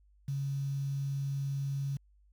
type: tone with quantisation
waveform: sine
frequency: 138.59 Hz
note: C#3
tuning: in tune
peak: -31 dBFS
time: 0.28-1.97 s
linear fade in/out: 5 ms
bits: 9
effects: added 50 Hz sine -61 dBFS peak until 2.32 s